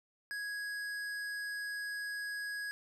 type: tone with hard clipping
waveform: sine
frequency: 1661.2 Hz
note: G#6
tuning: in tune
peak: -39 dBFS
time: 0.31-2.71 s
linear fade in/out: 0 ms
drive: 12 dB
effects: none